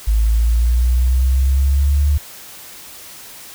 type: linear sweep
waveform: sine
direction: up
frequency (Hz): 53.1 to 73.42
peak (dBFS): -11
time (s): 0.07-2.18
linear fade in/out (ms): 10
effects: white hiss -37 dBFS RMS until 3.54 s